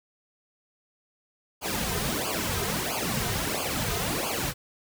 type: noise with flanger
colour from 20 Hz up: pink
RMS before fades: -29 dBFS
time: 1.61-4.54 s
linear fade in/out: 50 ms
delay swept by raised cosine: 0.52 to 3.62 ms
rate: 1.5 Hz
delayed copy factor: -0.95
effects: none